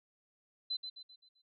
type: tone with echo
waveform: sine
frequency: 4045 Hz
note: B7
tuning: 41 cents sharp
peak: -33 dBFS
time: 0.7-0.77 s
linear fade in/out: 10 ms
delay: 130 ms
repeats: 5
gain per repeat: -7 dB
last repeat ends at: 1.42 s
effects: none